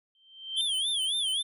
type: tone with exponential growth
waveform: sine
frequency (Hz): 3129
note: G7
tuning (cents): -4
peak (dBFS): -26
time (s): 0.15-0.61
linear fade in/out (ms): 1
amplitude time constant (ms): 99
type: tone with vibrato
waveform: square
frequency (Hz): 3311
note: G#7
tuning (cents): -6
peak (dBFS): -27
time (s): 0.56-1.43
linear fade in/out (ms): 20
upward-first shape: sine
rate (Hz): 3.7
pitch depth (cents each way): 150
effects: resampled to 32000 Hz